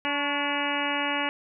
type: harmonic tone with a mistuned harmonic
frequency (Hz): 288.1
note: D4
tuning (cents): -33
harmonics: 1 / 2 / 3 / 4 / 5 / 6 / 7 / 8 / 9 / 10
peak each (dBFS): -33 / -35 / -32 / -35 / -36 / -34 / -35 / -34 / -36 / -33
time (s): 0.05-1.29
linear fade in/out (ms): 0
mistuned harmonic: 4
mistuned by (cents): -52
effects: none